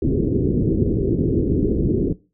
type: low-pass noise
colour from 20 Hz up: white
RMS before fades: -19 dBFS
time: 0.02-2.13 s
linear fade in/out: 5 ms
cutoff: 410 Hz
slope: 48 dB/octave
effects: noise-tail reverb RT60 0.3 s tail -19 dB re dry